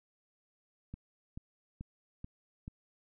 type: click train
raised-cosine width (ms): 5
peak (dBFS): -30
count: 5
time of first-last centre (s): 0.94-2.679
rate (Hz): 2.3
effects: none